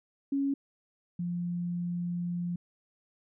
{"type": "tone pair in turn", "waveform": "sine", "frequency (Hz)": [277.2, 174.63], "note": ["C#4", "F3"], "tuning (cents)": [0, 0], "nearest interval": "minor sixth", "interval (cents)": 800, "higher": "first", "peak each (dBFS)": [-26, -30], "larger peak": "first", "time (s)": [[0.32, 0.54], [1.19, 2.56]], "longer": "second", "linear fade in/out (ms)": 5, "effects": []}